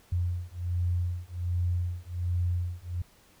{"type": "beating tone pair", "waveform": "sine", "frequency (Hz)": [87.5, 88.8], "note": ["F2", "F2"], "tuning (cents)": [4, 29], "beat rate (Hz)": 1.3, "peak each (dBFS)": -30, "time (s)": [0.12, 3.02], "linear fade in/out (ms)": 5, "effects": ["pink hiss -60 dBFS RMS until 3.4 s"]}